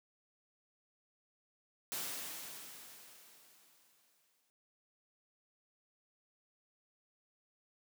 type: noise with exponential decay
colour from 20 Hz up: white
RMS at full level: -39 dBFS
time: 1.92-4.5 s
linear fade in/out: 0 ms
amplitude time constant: 560 ms
effects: high-pass 150 Hz 12 dB/octave